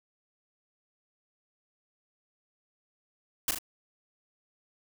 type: noise with echo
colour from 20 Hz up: white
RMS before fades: -27 dBFS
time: 3.48-3.51 s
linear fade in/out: 2 ms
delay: 38 ms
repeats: 2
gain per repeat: -5 dB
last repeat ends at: 3.586 s
effects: none